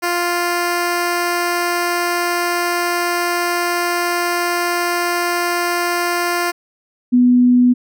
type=tone pair in turn; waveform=10% pulse / sine; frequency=349.2 / 246.9 Hz; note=F4 / B3; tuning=0 / 0 cents; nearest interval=tritone; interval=600 cents; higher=first; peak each=-8 dBFS; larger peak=neither; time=0.02-6.52 / 7.12-7.74 s; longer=first; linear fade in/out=20 ms; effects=none